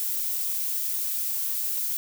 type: noise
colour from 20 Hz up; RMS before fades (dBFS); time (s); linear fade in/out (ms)
violet; -28; 0-1.97; 0
effects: none